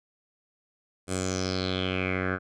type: tone with low-pass filter sweep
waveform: 10% pulse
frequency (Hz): 93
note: F#2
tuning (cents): +9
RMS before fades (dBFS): -29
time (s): 1.07-2.39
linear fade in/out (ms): 50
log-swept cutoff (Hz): 9000 to 1500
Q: 5.4
effects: none